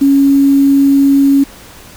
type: tone with quantisation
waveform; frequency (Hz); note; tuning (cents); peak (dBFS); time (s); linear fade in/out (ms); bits
sine; 277.2; C#4; 0; -5; 0.01-1.44; 10; 5
effects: pink hiss -36 dBFS RMS until 1.96 s